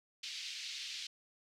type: band-pass noise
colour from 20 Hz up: white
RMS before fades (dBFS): -44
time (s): 0.23-1.07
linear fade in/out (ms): 5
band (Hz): 2400 to 5100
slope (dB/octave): 24
effects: none